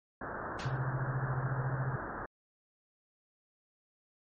white low-pass noise, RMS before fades -40 dBFS, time 0.21-2.26 s, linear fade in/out 5 ms, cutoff 1700 Hz, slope 96 dB/octave
white noise with exponential decay, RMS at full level -34 dBFS, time 0.59-0.85 s, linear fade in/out 5 ms, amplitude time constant 55 ms
sine tone with tremolo, 130.81 Hz, C3, in tune, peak -28 dBFS, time 0.65-1.96 s, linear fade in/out 5 ms, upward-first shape triangle, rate 14 Hz, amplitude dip 80%
effects low-pass 4000 Hz 12 dB/octave + MP3 32 kbps

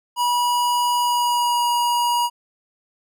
square tone with pitch glide, 970 to 958.9 Hz, B5 to A#5, -31 to +49 cents, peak -18 dBFS, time 0.16-2.3 s, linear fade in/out 50 ms, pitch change -20 cents, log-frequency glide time 0.97-1.67 s, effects none

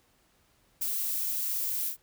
violet noise with ADSR envelope, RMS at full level -29 dBFS, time 0.81-1.97 s, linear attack 10 ms, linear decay 22 ms, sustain -2 dB, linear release 100 ms, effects pink hiss -67 dBFS RMS until 2.02 s

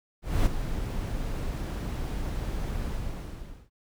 brown noise with ADSR envelope, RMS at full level -21 dBFS, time 0.22-3.7 s, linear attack 240 ms, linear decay 15 ms, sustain -10 dB, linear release 850 ms, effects none

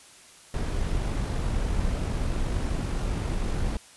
brown noise with amplitude modulation, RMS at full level -26 dBFS, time 0.54-3.77 s, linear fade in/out 2 ms, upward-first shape sine, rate 49 Hz, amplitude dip 25%, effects white hiss -51 dBFS RMS until 3.96 s + resampled to 24000 Hz

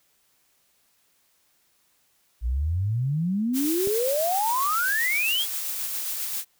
sine exponential sweep, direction up, 55.4 to 3412 Hz, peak -22 dBFS, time 2.41-5.46 s, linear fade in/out 50 ms
blue noise with tremolo, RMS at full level -29 dBFS, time 3.53-6.45 s, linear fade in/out 50 ms, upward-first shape sine, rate 7.5 Hz, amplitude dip 25%
click, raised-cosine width 2 ms, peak -20 dBFS, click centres 3.873 s
effects white hiss -66 dBFS RMS until 6.59 s

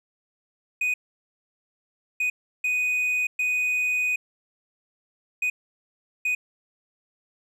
triangle tone bursts at uneven times, 2489 Hz, D#7, in tune, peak -20 dBFS, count 6, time 0.81-0.94 / 2.2-2.3 / 2.64-3.27 / 3.39-4.16 / 5.42-5.5 / 6.25-6.35 s, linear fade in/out 5 ms, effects none

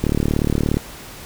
click train, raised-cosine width 3 ms, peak -5 dBFS, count 28, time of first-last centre 0.04-0.77 s, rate 37 Hz, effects pink hiss -37 dBFS RMS until 1.25 s

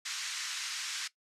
white band-pass noise, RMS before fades -38 dBFS, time 0.05-1.08 s, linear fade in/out 10 ms, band 1300 to 6900 Hz, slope 24 dB/octave, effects noise-tail reverb RT60 0.1 s tail -17 dB re dry + resampled to 32000 Hz

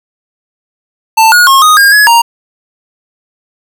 square tone with pitch steps, 889 / 1445 / 1081 / 1244 / 1617 / 1687 / 934 Hz, A5 / F#6 / C#6 / D#6 / G#6 / G#6 / A#5, +18 / -41 / -44 / -1 / -47 / +27 / +3 cents, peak -3 dBFS, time 1.17-2.22 s, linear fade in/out 10 ms, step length 150 ms, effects none

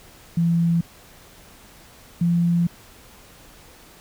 sine tone pair in turn, 168.7 / 171.55 Hz, E3 / F3, +40 / -31 cents, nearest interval unison, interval 29 cents, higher second, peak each -16 dBFS, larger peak neither, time 0.37-0.81 / 2.21-2.67 s, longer second, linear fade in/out 5 ms, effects pink hiss -48 dBFS RMS until 4 s

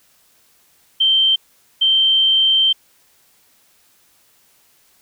sine tone bursts at uneven times, 3129 Hz, G7, 4 cents flat, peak -11 dBFS, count 2, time 1-1.36 / 1.81-2.73 s, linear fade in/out 10 ms, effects white hiss -56 dBFS RMS until 5.01 s

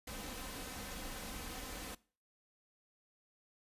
pink noise with comb filter, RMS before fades -45 dBFS, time 0.07-1.95 s, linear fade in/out 5 ms, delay 3.9 ms, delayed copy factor +0.55, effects noise-tail reverb RT60 0.4 s tail -21 dB re dry + resampled to 32000 Hz

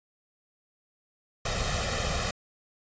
pink noise with comb filter, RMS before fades -29 dBFS, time 1.45-2.31 s, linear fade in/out 5 ms, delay 1.6 ms, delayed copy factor +0.75, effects resampled to 16000 Hz

